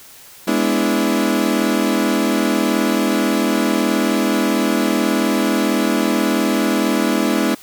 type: chord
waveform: 35% pulse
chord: E dominant seventh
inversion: first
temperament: equal with one note detuned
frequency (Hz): 207.7 / 246.9 / 291.3 / 329.6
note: G#3 / B3 / D4 / E4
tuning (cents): 0 / 0 / -14 / 0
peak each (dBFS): -19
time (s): 0.47-7.55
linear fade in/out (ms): 10
effects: white hiss -42 dBFS RMS until 7.62 s